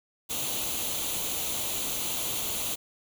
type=noise with comb filter; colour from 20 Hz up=white; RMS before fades=-31 dBFS; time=0.29-2.76 s; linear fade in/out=20 ms; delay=0.29 ms; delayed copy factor=+0.65; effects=none